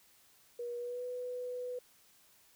sine tone with pitch glide, 480 to 496.1 Hz, B4 to B4, -49 to +8 cents, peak -37 dBFS, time 0.59-1.79 s, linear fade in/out 5 ms, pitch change +57 cents, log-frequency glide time 0.77-1.04 s, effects white hiss -65 dBFS RMS until 2.55 s

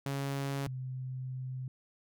sawtooth / sine tone pair in turn, 138.6 / 129.09 Hz, C#3 / C3, 0 / -23 cents, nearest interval minor second, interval 123 cents, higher first, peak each -29 / -36 dBFS, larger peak first, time 0.06-0.67 / 0.67-1.68 s, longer second, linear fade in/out 2 ms, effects none

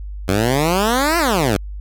10% pulse exponential two-way sweep, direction up then down, 90.9 to 352 to 90.9 Hz, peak -6 dBFS, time 0.28-1.57 s, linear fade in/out 5 ms, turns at 1.18 s, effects added 50 Hz sine -26 dBFS peak until 1.8 s + MP3 96 kbps

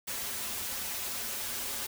white noise with comb filter, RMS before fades -36 dBFS, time 0.07-1.87 s, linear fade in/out 10 ms, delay 6.4 ms, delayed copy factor -0.8, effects none

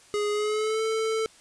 square tone with pitch glide, 415.3 to 442.5 Hz, G#4 to A4, 0 to +10 cents, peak -25 dBFS, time 0.14-1.26 s, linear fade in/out 0 ms, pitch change +110 cents, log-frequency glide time 0.31-0.82 s, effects white hiss -54 dBFS RMS until 1.4 s + resampled to 22050 Hz

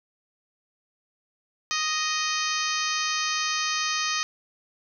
harmonic tone, 622.3 Hz, D#5, in tune, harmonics 2 / 3 / 4 / 5 / 6 / 7 / 8 / 9 / 10, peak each -30 / -32 / -32 / -35 / -36 / -34 / -34 / -37 / -33 dBFS, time 1.71-4.23 s, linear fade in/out 0 ms, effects none

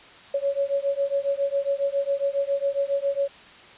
sine beating tone pair, 554.4 / 561.7 Hz, C#5 / C#5, 0 / +23 cents, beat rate 7.3 Hz, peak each -25 dBFS, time 0.34-3.28 s, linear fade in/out 5 ms, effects white hiss -47 dBFS RMS until 3.77 s + resampled to 8000 Hz

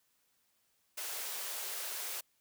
white high-pass noise, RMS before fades -40 dBFS, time 0.97-2.21 s, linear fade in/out 10 ms, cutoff 370 Hz, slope 48 dB/octave, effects white hiss -75 dBFS RMS until 2.4 s

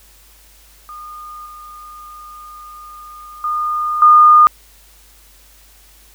sine tone with level steps, 1220 Hz, D#6, 34 cents flat, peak -30 / -33 / -16 / -4 dBFS, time 0.89-4.47 s, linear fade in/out 0 ms, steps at 1.46 / 3.44 / 4.02 s, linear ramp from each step 2 ms, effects added 50 Hz sine -48 dBFS peak until 6.14 s + white hiss -48 dBFS RMS until 6.14 s

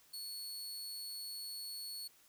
sawtooth tone, 4400 Hz, C#8, 14 cents flat, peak -40 dBFS, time 0.13-2.08 s, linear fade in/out 10 ms, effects white hiss -66 dBFS RMS until 2.28 s

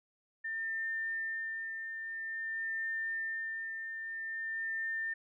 sine tone with tremolo, 1801 Hz, A6, 40 cents sharp, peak -33 dBFS, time 0.44-5.14 s, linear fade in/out 10 ms, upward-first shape sine, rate 0.5 Hz, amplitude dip 45%, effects none

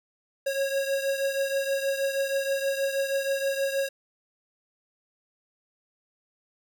square beating tone pair, 546 / 552.3 Hz, C#5 / C#5, -26 / -6 cents, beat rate 6.3 Hz, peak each -27 / -32 dBFS, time 0.46-3.89 s, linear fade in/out 10 ms, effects none

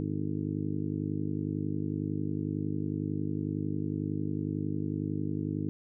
harmonic tone with a mistuned harmonic, 51 Hz, G#1, 31 cents flat, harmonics 2 / 3 / 4 / 5 / 6 / 7 / 8 / 9, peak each -37 / -35 / -41 / -37 / -35 / -44 / -49 / -48 dBFS, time 0-5.69 s, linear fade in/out 0 ms, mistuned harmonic 9, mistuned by -55 cents, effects none

